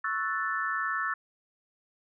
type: chord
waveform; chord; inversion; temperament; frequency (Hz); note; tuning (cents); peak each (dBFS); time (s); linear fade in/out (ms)
sine; F# minor seventh; second; equal; 1108.7 / 1318.5 / 1480 / 1760; C#6 / E6 / F#6 / A6; 0 / 0 / 0 / 0; -35 / -32 / -36 / -32; 0.04-1.14; 5
effects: none